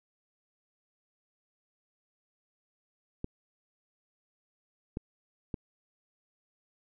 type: clicks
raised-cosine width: 3 ms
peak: -21 dBFS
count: 3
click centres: 3.244 / 4.971 / 5.542 s
effects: none